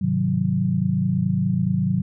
sine chord, Ab dominant seventh, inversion none, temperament equal, 103.83 / 130.81 / 155.56 / 185 Hz, Ab2 / C3 / Eb3 / Gb3, 0 / 0 / 0 / 0 cents, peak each -27 / -25 / -25 / -21 dBFS, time 0.01-2.02 s, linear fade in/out 10 ms, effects none

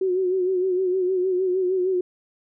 sine tone with vibrato, 370 Hz, F#4, in tune, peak -19 dBFS, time 0.01-2.01 s, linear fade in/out 5 ms, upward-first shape sine, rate 6.5 Hz, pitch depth 55 cents each way, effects none

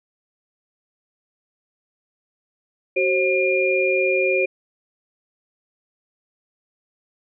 sine tone cluster, 377.1 / 534 / 2412 Hz, F#4 / C5 / D7, +33 / +35 / +46 cents, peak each -21 dBFS, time 2.96-4.46 s, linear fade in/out 10 ms, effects none

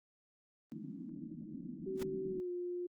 white band-pass noise, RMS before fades -46 dBFS, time 0.72-2.4 s, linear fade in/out 0 ms, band 150 to 320 Hz, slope 96 dB/octave
sine tone with pitch glide, 380 to 354.6 Hz, F#4 to F4, +46 to +26 cents, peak -37 dBFS, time 1.86-2.87 s, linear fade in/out 10 ms, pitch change -120 cents, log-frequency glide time 2.28-2.5 s
pink noise with exponential growth, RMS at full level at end -40 dBFS, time 1.95-2.03 s, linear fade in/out 5 ms, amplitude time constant 17 ms
effects Opus 24 kbps

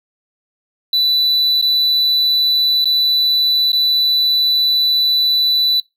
triangle tone with dropouts, 3977 Hz, B7, 11 cents sharp, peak -11 dBFS, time 0.93-5.8 s, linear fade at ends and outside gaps 2 ms, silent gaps 1.614-1.624 / 2.844-2.855 / 3.719-3.73 s, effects noise-tail reverb RT60 0.2 s tail -21 dB re dry

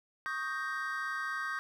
triangle chord, Eb dominant seventh, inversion third, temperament equal, 1108.7 / 1244.5 / 1568 / 1864.7 Hz, Db6 / Eb6 / G6 / Bb6, 0 / 0 / 0 / 0 cents, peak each -40 / -38 / -35 / -39 dBFS, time 0.26-1.59 s, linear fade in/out 0 ms, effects none

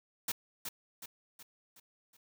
white noise with echo, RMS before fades -34 dBFS, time 0.28-0.32 s, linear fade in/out 5 ms, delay 370 ms, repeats 5, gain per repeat -6 dB, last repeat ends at 2.17 s, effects none

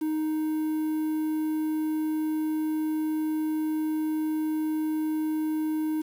triangle tone with quantisation, 311.1 Hz, D#4, in tune, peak -23 dBFS, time 0.01-6.02 s, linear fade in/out 10 ms, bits 8, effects none

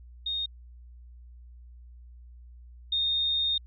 sine tone pair in turn, 3700 / 3679 Hz, A#7 / A#7, -14 / -24 cents, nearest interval unison, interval 10 cents, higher first, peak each -28 / -24 dBFS, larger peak second, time 0.26-0.46 / 2.92-3.58 s, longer second, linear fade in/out 5 ms, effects added 60 Hz sine -46 dBFS peak until 3.66 s

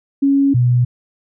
sine tone pair in turn, 277.2 / 122.91 Hz, C#4 / B2, 0 / -8 cents, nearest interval octave + major second, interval 1408 cents, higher first, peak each -10 dBFS, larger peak neither, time 0.22-0.54 / 0.54-0.85 s, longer first, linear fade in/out 10 ms, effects none

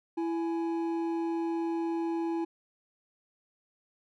triangle tone pair together, 332.9 / 837 Hz, E4 / G#5, +17 / +13 cents, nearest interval octave + major third, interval 1596 cents, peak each -27 / -37 dBFS, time 0.17-2.45 s, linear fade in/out 10 ms, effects none

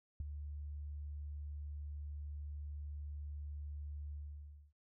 sine tone with ADSR envelope, 73.3 Hz, D2, 3 cents flat, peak -35 dBFS, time 0.2-4.73 s, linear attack 3 ms, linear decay 21 ms, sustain -7 dB, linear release 600 ms, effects none

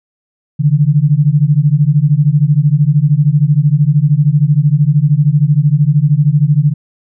sine beating tone pair, 141 / 154 Hz, C#3 / D#3, +30 / -17 cents, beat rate 13 Hz, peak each -10 dBFS, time 0.59-6.74 s, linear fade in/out 20 ms, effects none

